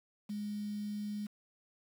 sine tone with quantisation, 207.7 Hz, G#3, in tune, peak -36 dBFS, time 0.29-1.27 s, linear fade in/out 10 ms, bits 9, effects none

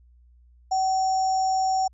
sine tone with sample-and-hold, 759 Hz, F#5, 44 cents sharp, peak -20 dBFS, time 0.71-1.88 s, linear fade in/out 10 ms, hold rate 6300 Hz, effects added 60 Hz sine -52 dBFS peak until 1.93 s + resampled to 24000 Hz

